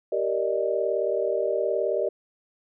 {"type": "chord", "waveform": "sine", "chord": "Eb major seventh", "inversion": "first", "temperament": "just", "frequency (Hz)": [388.9, 466.7, 583.4, 622.3], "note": ["G4", "Bb4", "D5", "Eb5"], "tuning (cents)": [-14, 2, -12, 0], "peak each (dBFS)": -28, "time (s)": [0.12, 2.09], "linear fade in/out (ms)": 5, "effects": []}